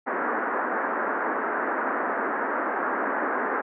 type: band-pass noise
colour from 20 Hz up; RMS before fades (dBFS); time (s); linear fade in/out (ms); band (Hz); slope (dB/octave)
white; -27; 0.06-3.62; 20; 230 to 1700; 48
effects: none